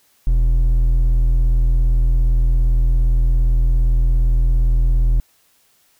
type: tone with hard clipping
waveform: sine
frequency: 41.28 Hz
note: E1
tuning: 3 cents sharp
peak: -13 dBFS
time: 0.27-5.2 s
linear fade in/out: 0 ms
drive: 5 dB
effects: white hiss -58 dBFS RMS until 5.99 s